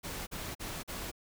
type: noise bursts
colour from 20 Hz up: pink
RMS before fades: -40 dBFS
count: 4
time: 0.03-1.116 s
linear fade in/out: 20 ms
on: 240 ms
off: 42 ms
effects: none